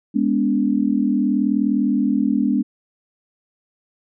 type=chord; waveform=sine; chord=G# diminished; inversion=none; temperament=equal with one note detuned; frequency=207.7 / 246.9 / 287.5 Hz; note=G#3 / B3 / D4; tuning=0 / 0 / -37 cents; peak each=-20 dBFS; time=0.14-2.63 s; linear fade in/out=20 ms; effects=none